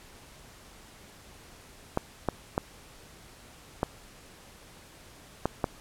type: clicks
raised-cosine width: 1 ms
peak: -11 dBFS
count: 6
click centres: 1.974 / 2.287 / 2.579 / 3.831 / 5.456 / 5.642 s
effects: pink hiss -52 dBFS RMS until 5.8 s + low-pass 12000 Hz 12 dB/octave